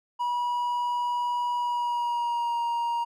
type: tone with pitch glide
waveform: triangle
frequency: 969 to 940.9 Hz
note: B5 to A#5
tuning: -33 to +16 cents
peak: -23 dBFS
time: 0.19-3.05 s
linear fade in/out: 20 ms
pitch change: -51 cents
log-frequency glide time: 1.56-2.61 s
effects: none